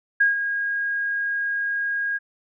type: tone with ADSR envelope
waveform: sine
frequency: 1633 Hz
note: G#6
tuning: 30 cents flat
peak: -13 dBFS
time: 0.2-2.19 s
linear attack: 10 ms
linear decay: 140 ms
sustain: -9 dB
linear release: 28 ms
effects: none